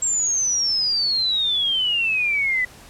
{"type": "exponential sweep", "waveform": "sine", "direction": "down", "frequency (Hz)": [7580, 1975.5], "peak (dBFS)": -18, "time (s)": [0.02, 2.65], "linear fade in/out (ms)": 5, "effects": ["pink hiss -45 dBFS RMS until 2.89 s", "low-pass 12000 Hz 12 dB/octave"]}